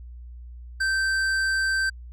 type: tone with hard clipping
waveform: sine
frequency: 1557 Hz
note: G6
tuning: 12 cents flat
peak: -23 dBFS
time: 0.8-1.9 s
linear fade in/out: 10 ms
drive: 10 dB
effects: added 60 Hz sine -38 dBFS peak until 2.12 s